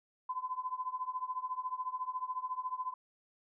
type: tone with tremolo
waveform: sine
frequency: 1017 Hz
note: C6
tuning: 50 cents flat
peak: -31 dBFS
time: 0.29-2.94 s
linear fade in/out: 5 ms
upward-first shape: triangle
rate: 14 Hz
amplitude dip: 95%
effects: none